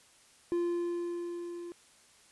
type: tone with level ramp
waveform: triangle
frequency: 346.4 Hz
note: F4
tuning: 14 cents flat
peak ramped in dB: -25 to -38 dBFS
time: 0.52-1.72 s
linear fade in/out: 0 ms
effects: white hiss -61 dBFS RMS until 2.31 s + resampled to 24000 Hz